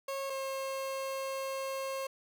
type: tone pair in turn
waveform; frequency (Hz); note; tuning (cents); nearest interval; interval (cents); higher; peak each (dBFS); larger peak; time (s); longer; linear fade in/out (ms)
30% pulse; 545 / 536.9; C#5 / C5; -29 / +45; unison; 26; first; -32 / -32; neither; 0.08-0.3 / 0.3-2.07; second; 5
effects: none